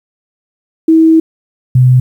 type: tone pair in turn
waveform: sine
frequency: 322.5 / 126.92 Hz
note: E4 / B2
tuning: -38 / +48 cents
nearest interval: octave + major third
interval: 1614 cents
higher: first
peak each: -3 dBFS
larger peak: neither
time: 0.88-1.2 / 1.75-2 s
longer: first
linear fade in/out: 5 ms
effects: 7-bit